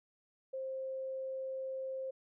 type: tone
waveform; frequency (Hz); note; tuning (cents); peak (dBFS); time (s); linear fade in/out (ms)
sine; 528; C5; +16; -37; 0.53-2.11; 10
effects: none